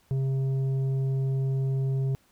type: tone with tanh clipping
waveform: triangle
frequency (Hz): 134.1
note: C3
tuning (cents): +43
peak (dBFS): -25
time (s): 0.11-2.15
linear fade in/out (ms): 0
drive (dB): 11
effects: pink hiss -64 dBFS RMS until 2.31 s

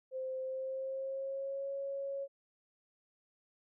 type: tone with pitch glide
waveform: sine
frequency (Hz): 521 to 552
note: C5 to C#5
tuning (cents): -7 to -7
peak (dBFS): -36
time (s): 0.11-2.28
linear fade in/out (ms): 50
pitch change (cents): +100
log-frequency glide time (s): 0.41-1.69
effects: none

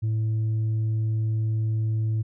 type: tone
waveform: sine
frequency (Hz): 110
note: A2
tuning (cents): 0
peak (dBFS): -19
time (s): 0.02-2.23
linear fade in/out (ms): 20
effects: tanh soft clip ceiling -21 dBFS

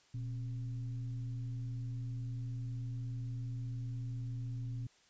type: tone with frequency modulation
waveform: sine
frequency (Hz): 120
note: B2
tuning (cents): -49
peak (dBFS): -37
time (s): 0.14-4.87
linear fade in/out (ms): 5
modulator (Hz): 149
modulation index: 0.35
effects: white hiss -67 dBFS RMS until 5.09 s + resampled to 16000 Hz

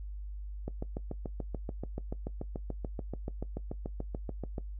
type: click train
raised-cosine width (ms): 2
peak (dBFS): -23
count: 28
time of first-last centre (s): 0.68-4.582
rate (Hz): 6.92
effects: noise-tail reverb RT60 0.1 s tail -18 dB re dry + added 50 Hz sine -38 dBFS peak until 4.79 s

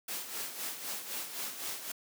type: noise with tremolo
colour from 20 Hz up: white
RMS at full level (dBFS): -37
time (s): 0.08-1.92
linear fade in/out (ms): 5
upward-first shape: sine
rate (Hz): 3.9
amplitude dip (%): 60
effects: high-pass 200 Hz 12 dB/octave

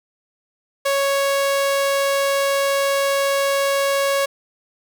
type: tone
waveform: sawtooth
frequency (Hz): 554.4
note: C#5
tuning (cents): 0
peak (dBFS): -13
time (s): 0.85-4.26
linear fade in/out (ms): 10
effects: none

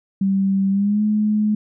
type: tone with pitch glide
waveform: sine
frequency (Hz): 194.4 to 212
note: G3 to G#3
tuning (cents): -14 to +36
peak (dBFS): -15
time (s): 0.21-1.55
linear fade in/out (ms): 5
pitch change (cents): +150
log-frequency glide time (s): 0.7-1.02
effects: none

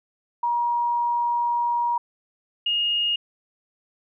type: tone pair in turn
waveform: sine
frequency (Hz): 952 / 2853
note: A#5 / F7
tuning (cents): +36 / +36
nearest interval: octave + perfect fifth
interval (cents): 1900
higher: second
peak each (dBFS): -20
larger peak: neither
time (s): 0.43-1.98 / 2.66-3.16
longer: first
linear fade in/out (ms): 5
effects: none

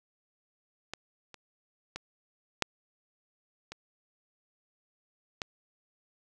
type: clicks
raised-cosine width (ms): 0.2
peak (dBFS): -19 / -29 / -20 / -8 / -24 / -16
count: 6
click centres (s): 0.936 / 1.343 / 1.96 / 2.623 / 3.72 / 5.418
effects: none

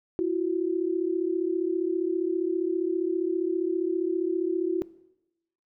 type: tone pair together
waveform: sine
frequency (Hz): 335 / 370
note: E4 / F#4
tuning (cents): +28 / 0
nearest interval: major second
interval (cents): 172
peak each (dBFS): -26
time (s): 0.19-4.82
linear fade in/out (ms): 0
effects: noise-tail reverb RT60 0.9 s tail -20 dB re dry

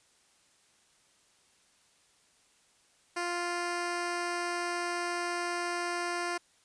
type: tone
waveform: 10% pulse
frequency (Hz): 349.2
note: F4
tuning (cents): 0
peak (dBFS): -23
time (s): 3.16-6.38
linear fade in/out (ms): 10
effects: white hiss -66 dBFS RMS until 6.64 s + resampled to 22050 Hz

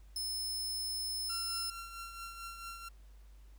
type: tone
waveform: sawtooth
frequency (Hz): 5230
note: E8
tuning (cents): -15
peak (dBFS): -33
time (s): 0.16-1.7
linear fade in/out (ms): 2
type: tone with tremolo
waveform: sawtooth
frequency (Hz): 1367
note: F6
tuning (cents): -37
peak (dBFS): -38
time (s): 1.29-2.89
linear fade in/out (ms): 10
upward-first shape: triangle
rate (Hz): 4.5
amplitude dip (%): 55
effects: added 50 Hz sine -53 dBFS peak until 3.58 s + pink hiss -70 dBFS RMS until 3.58 s

